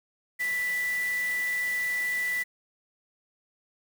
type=tone in noise; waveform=sine; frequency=1975.5 Hz; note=B6; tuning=in tune; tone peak=-26 dBFS; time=0.39-2.44 s; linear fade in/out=20 ms; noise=white; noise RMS=-41 dBFS; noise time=0.39-2.44 s; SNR=+12 dB; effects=none